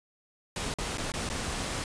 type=noise with dropouts; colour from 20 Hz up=pink; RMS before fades=-33 dBFS; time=0.56-1.84 s; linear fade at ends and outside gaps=2 ms; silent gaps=0.74-0.785 / 0.974-0.981 / 1.12-1.138 / 1.291-1.299 s; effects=resampled to 22050 Hz